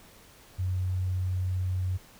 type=tone; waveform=sine; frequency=92.1 Hz; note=F#2; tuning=7 cents flat; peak=-26 dBFS; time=0.58-1.98 s; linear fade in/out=20 ms; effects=pink hiss -54 dBFS RMS until 2.19 s